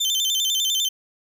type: tone with vibrato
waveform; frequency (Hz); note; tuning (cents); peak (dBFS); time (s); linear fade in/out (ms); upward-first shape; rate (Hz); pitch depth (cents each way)
30% pulse; 3322; G#7; 0; -17; 0-0.89; 10; square; 10; 120
effects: none